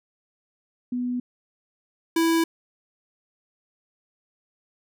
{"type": "tone pair in turn", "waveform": ["sine", "square"], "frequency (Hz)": [246.9, 329.6], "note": ["B3", "E4"], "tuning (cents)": [0, 0], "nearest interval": "perfect fourth", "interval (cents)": 500, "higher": "second", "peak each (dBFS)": [-24, -19], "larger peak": "second", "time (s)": [[0.92, 1.2], [2.16, 2.44]], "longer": "neither", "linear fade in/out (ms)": 5, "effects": []}